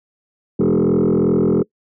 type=tone with frequency modulation; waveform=sine; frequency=300.7 Hz; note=D4; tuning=41 cents sharp; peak=-10 dBFS; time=0.59-1.63 s; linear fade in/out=10 ms; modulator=42.7 Hz; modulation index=3.4; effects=noise-tail reverb RT60 0.1 s tail -24 dB re dry + tanh soft clip ceiling -11 dBFS